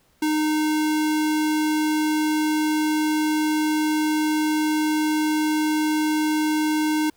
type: tone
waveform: square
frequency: 307.5 Hz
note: D#4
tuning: 20 cents flat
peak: -20 dBFS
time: 0.22-7.1 s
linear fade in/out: 5 ms
effects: pink hiss -62 dBFS RMS until 7.16 s